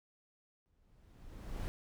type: noise with exponential growth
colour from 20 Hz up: brown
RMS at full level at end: -36 dBFS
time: 0.66-1.68 s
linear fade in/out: 0 ms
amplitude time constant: 220 ms
effects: none